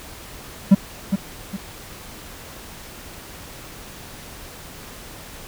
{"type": "tone with echo", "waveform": "triangle", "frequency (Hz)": 196, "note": "G3", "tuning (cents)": 0, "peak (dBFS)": -4, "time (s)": [0.71, 0.75], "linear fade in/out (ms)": 10, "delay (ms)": 410, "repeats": 2, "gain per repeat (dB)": -9, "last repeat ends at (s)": 1.57, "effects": ["pink hiss -39 dBFS RMS until 5.47 s"]}